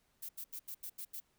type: noise bursts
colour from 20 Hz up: violet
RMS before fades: -44 dBFS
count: 7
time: 0.22-1.203 s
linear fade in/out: 10 ms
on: 71 ms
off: 81 ms
effects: pink hiss -75 dBFS RMS until 1.38 s

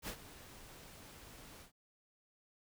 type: noise with ADSR envelope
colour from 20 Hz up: pink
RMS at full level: -41 dBFS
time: 0.02-1.72 s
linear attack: 59 ms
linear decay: 76 ms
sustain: -14 dB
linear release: 110 ms
effects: none

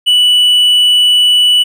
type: tone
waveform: triangle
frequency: 2960 Hz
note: F#7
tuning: in tune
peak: -4 dBFS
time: 0.06-1.64 s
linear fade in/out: 20 ms
effects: none

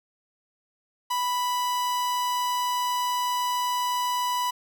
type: tone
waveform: 45% pulse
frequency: 987.8 Hz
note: B5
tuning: in tune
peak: -24 dBFS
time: 1.1-4.51 s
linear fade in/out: 10 ms
effects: none

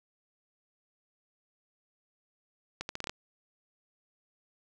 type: accelerating click train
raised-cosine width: 0.2 ms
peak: -18 dBFS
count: 7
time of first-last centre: 2.81-3.095 s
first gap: 81 ms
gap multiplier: 0.78
effects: none

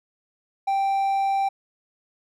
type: tone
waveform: triangle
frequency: 784 Hz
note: G5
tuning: in tune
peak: -18 dBFS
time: 0.67-1.49 s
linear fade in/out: 10 ms
effects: none

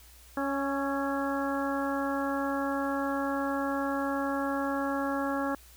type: harmonic tone with a mistuned harmonic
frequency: 277.2 Hz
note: C#4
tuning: in tune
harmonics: 1 / 2 / 3 / 4 / 5 / 6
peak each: -31 / -34 / -36 / -37 / -38 / -39 dBFS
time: 0.37-5.55 s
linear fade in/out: 2 ms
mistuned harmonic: 5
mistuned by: -27 cents
effects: added 60 Hz sine -54 dBFS peak until 5.76 s + white hiss -56 dBFS RMS until 5.76 s

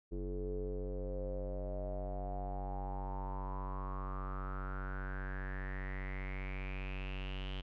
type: tone with low-pass filter sweep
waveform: square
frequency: 47.48 Hz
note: F#1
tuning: 45 cents sharp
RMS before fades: -40 dBFS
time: 0.11-7.62 s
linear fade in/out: 20 ms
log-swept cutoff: 380 to 3100 Hz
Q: 8.2
effects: none

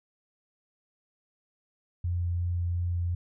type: tone with vibrato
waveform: sine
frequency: 87.31 Hz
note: F2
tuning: in tune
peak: -26 dBFS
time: 2.04-3.15 s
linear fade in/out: 5 ms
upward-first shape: sine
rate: 2.8 Hz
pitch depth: 9 cents each way
effects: none

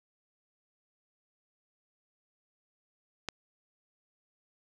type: click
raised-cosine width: 0.2 ms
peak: -16 dBFS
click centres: 3.287 s
effects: none

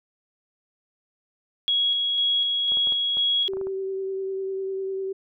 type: tone with tremolo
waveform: sine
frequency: 3322 Hz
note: G#7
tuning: in tune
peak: -19 dBFS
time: 1.68-3.48 s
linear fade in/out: 0 ms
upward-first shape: square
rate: 2 Hz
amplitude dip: 25%
type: clicks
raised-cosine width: 1 ms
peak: -27 dBFS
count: 9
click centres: 2.72 / 2.772 / 2.872 / 2.923 / 3.171 / 3.535 / 3.57 / 3.613 / 3.67 s
type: tone with vibrato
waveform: sine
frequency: 384.7 Hz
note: G4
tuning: 33 cents flat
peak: -26 dBFS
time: 3.48-5.13 s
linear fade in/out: 10 ms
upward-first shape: triangle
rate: 10 Hz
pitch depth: 18 cents each way
effects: none

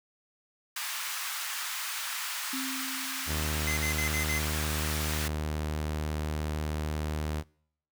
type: high-pass noise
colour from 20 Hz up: pink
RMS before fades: -35 dBFS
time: 0.76-5.28 s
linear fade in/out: 5 ms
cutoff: 1100 Hz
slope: 24 dB/octave
type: tone with exponential decay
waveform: sine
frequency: 264.7 Hz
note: C4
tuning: 20 cents sharp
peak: -33 dBFS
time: 2.53-4.65 s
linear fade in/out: 5 ms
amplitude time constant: 460 ms
type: tone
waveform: sawtooth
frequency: 76.5 Hz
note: D#2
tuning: 29 cents flat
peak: -26 dBFS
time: 3.26-7.44 s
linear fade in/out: 50 ms
type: tone bursts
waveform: square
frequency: 2056 Hz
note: C7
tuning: 31 cents flat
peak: -31 dBFS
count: 5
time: 3.67-4.39 s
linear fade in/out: 5 ms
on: 100 ms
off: 55 ms
effects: noise-tail reverb RT60 0.7 s tail -26 dB re dry

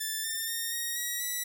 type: tone with pitch steps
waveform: 5% pulse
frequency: 1760 / 1797 / 1834.7 / 1873.3 / 1912.7 / 1952.8 Hz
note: A6 / A6 / A#6 / A#6 / A#6 / B6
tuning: 0 / +36 / -28 / +8 / +44 / -20 cents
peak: -21 dBFS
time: 0-1.44 s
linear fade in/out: 10 ms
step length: 240 ms
effects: none

